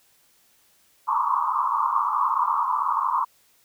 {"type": "band-pass noise", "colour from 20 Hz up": "white", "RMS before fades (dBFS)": -23, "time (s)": [1.07, 3.25], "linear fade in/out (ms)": 20, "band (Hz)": [910, 1200], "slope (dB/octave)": 96, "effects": ["white hiss -61 dBFS RMS until 3.64 s"]}